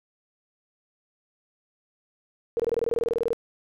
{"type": "tone bursts", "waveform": "sine", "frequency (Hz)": 466.2, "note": "A#4", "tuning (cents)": 0, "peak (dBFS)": -21, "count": 16, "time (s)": [2.57, 3.331], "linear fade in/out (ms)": 0, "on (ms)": 26, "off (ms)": 23, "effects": []}